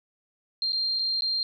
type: tone with dropouts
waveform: sine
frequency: 4186 Hz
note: C8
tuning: in tune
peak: -24 dBFS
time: 0.62-1.43 s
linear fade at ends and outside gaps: 1 ms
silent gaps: 0.722-0.73 / 0.989-0.993 / 1.208-1.221 s
effects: none